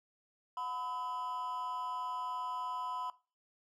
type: tone with amplitude modulation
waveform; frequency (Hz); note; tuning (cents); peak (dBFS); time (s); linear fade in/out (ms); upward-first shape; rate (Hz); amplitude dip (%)
triangle; 1004; B5; +28; -31; 0.57-3.1; 2; sine; 277; 80
effects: noise-tail reverb RT60 0.3 s tail -18 dB re dry